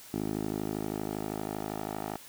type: tone with band-pass filter sweep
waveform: 10% pulse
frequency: 52.6 Hz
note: G#1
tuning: 23 cents sharp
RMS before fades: -35 dBFS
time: 0.14-2.17 s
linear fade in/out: 0 ms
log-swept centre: 330 to 710 Hz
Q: 1.3
effects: white hiss -50 dBFS RMS until 2.28 s